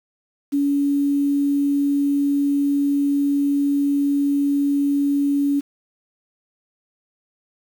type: tone with quantisation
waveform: sine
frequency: 283.3 Hz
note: C#4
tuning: 38 cents sharp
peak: -16 dBFS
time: 0.52-5.61 s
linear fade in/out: 20 ms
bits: 7
effects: none